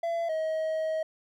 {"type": "tone pair in turn", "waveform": "triangle", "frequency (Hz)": [674, 634], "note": ["E5", "D#5"], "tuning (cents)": [38, 32], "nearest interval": "minor second", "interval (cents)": 106, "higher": "first", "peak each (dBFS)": [-25, -25], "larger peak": "neither", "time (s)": [[0.03, 0.29], [0.29, 1.03]], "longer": "second", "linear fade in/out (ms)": 5, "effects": []}